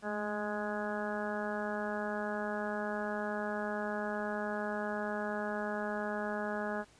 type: harmonic tone with a mistuned harmonic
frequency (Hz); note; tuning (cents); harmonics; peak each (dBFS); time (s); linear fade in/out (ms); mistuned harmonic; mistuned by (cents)
208.5; G#3; +7; 1 / 2 / 3 / 4 / 5 / 6 / 7 / 8; -39 / -41 / -39 / -42 / -47 / -46 / -44 / -43; 0.02-6.85; 50; 1; +34
effects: pink hiss -62 dBFS RMS until 6.99 s + resampled to 22050 Hz